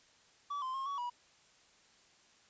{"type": "tone with pitch steps", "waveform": "triangle", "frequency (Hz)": [1148, 1038, 1073, 1126, 970], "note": ["D6", "C6", "C6", "C#6", "B5"], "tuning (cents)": [-40, -14, 43, 27, -31], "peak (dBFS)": -34, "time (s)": [0.5, 1.1], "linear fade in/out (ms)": 10, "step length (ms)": 120, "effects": ["white hiss -65 dBFS RMS until 2.49 s", "resampled to 16000 Hz"]}